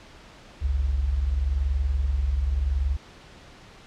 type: tone pair together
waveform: sine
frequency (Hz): 48.17 / 69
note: G1 / C#2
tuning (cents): -30 / -7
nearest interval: tritone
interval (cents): 623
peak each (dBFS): -28 / -22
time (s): 0.61-2.97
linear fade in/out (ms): 20
effects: pink hiss -48 dBFS RMS until 3.86 s + low-pass 5000 Hz 12 dB/octave